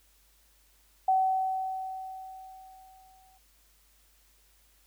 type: tone with exponential decay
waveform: sine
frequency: 758 Hz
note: F#5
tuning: 42 cents sharp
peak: -20 dBFS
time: 1.08-3.38 s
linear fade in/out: 5 ms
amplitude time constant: 500 ms
effects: added 50 Hz sine -65 dBFS peak until 4.86 s + white hiss -65 dBFS RMS until 4.86 s